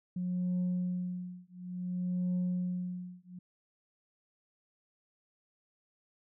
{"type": "tone with tremolo", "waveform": "sine", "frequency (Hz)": 180, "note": "F#3", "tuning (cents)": -47, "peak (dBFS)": -26, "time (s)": [0.16, 3.39], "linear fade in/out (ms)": 5, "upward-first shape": "triangle", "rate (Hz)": 0.57, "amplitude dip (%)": 100, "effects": ["tanh soft clip ceiling -27 dBFS"]}